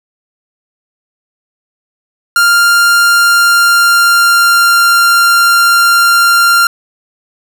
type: tone with pitch glide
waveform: 45% pulse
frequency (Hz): 1396.9 to 1388.1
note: F6 to F6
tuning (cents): 0 to -11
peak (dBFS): -5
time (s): 2.36-6.67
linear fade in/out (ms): 2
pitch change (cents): -11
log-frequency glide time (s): 3-4.91
effects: none